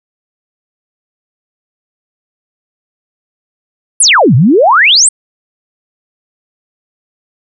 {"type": "exponential two-way sweep", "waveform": "sine", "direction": "down then up", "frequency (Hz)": [11175, 112.6, 9180], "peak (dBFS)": -3, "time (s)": [4, 5.09], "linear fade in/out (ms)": 5, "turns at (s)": 4.35, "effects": []}